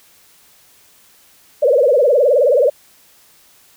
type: tone with vibrato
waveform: sine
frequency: 533 Hz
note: C5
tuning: 32 cents sharp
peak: -9 dBFS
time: 1.62-2.7 s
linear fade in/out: 10 ms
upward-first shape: triangle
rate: 19 Hz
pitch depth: 260 cents each way
effects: white hiss -50 dBFS RMS until 3.76 s